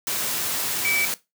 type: tone in noise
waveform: sine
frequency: 2300 Hz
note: D7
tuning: 37 cents flat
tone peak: -21 dBFS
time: 0.85-1.05 s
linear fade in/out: 0 ms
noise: white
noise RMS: -26 dBFS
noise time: 0.07-1.14 s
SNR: +2 dB
effects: noise-tail reverb RT60 0.2 s tail -17 dB re dry + high-pass 100 Hz 12 dB/octave